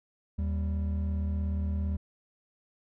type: tone pair together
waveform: triangle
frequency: 77.78 / 196 Hz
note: D#2 / G3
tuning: 0 / 0 cents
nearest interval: octave + major third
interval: 1600 cents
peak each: -26 / -34 dBFS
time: 0.38-1.97 s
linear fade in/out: 10 ms
effects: none